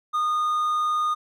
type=tone; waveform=triangle; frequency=1227 Hz; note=D#6; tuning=25 cents flat; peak=-19 dBFS; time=0.13-1.15 s; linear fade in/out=20 ms; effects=none